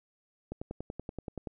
click train, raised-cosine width 2 ms, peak -24 dBFS, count 11, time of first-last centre 0.52-1.472 s, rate 10.5 Hz, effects none

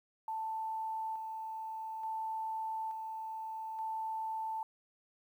sine tone with tremolo, 884 Hz, A5, 8 cents sharp, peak -35 dBFS, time 0.28-4.63 s, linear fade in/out 2 ms, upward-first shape square, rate 0.57 Hz, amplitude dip 35%, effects 11-bit

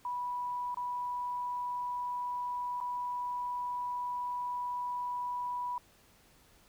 sine tone with dropouts, 982 Hz, B5, 10 cents flat, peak -33 dBFS, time 0.05-5.78 s, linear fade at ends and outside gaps 2 ms, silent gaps 0.745-0.771 / 2.803-2.811 s, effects pink hiss -63 dBFS RMS until 6.68 s

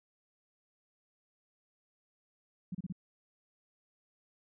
sine tone bursts, 182.2 Hz, F#3, 26 cents flat, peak -35 dBFS, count 4, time 2.72-2.925 s, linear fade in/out 5 ms, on 28 ms, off 31 ms, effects none

